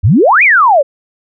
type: exponential two-way sweep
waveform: sine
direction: up then down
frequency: 79.8 to 2516 to 525 Hz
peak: -4 dBFS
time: 0.03-0.83 s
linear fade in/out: 20 ms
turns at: 0.43 s
effects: none